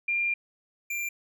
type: tone pair in turn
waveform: sine / square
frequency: 2393 / 2375 Hz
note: D7 / D7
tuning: +32 / +19 cents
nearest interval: unison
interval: 13 cents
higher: first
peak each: -24 / -30 dBFS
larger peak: first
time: 0.08-0.34 / 0.9-1.09 s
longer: first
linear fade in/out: 5 ms
effects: none